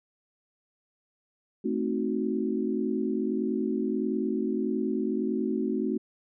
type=chord; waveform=sine; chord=A diminished seventh; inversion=none; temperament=equal; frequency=220 / 261.6 / 311.1 / 370 Hz; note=A3 / C4 / Eb4 / Gb4; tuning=0 / 0 / 0 / 0 cents; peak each=-30 / -31 / -33 / -31 dBFS; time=1.64-5.98 s; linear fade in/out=10 ms; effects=none